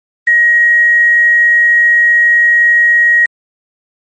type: tone with quantisation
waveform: sine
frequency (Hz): 1890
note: A#6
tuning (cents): +23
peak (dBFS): -5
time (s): 0.27-3.26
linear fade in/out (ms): 5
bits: 5
effects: MP3 32 kbps